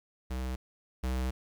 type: tone pair in turn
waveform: square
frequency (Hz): 63.8 / 63.8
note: C2 / C2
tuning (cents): -43 / -43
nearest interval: unison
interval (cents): 0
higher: neither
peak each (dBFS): -33 / -30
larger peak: second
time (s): 0.3-0.56 / 1.03-1.31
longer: second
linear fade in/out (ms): 10
effects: 11-bit